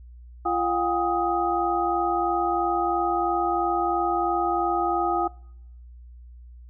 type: tone cluster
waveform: sine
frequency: 344.2 / 718 / 801 / 1253 Hz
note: F4 / F5 / G5 / D#6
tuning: -25 / +48 / +37 / +12 cents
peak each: -27 dBFS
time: 0.45-5.28 s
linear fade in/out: 10 ms
effects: noise-tail reverb RT60 0.8 s tail -25 dB re dry + added 60 Hz sine -42 dBFS peak until 6.69 s